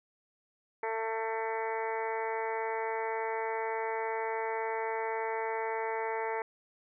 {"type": "harmonic tone", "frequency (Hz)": 223.5, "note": "A3", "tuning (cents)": 27, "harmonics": [2, 3, 4, 5, 6, 7, 8, 9, 10], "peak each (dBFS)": [-35, -42, -35, -48, -46, -48, -45, -43, -46], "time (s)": [0.83, 6.42], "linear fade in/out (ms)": 2, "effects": []}